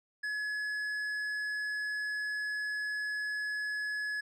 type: tone with tanh clipping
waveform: sine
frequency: 1697 Hz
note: G#6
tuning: 37 cents sharp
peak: -34 dBFS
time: 0.23-4.21 s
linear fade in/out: 10 ms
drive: 8 dB
effects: none